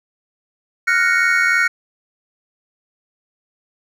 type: chord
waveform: triangle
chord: Gb major seventh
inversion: third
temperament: equal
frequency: 1396.9 / 1480 / 1864.7 / 2217 Hz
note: F6 / Gb6 / Bb6 / Db7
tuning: 0 / 0 / 0 / 0 cents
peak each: -17 dBFS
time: 0.87-1.68 s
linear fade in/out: 10 ms
effects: none